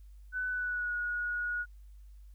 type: tone with pitch glide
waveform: sine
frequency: 1500 to 1451.4 Hz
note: F#6 to F#6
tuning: +23 to -34 cents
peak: -31 dBFS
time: 0.32-1.66 s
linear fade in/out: 50 ms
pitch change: -57 cents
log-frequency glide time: 0.49-0.94 s
effects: added 50 Hz sine -49 dBFS peak until 2.34 s + white hiss -75 dBFS RMS until 2.34 s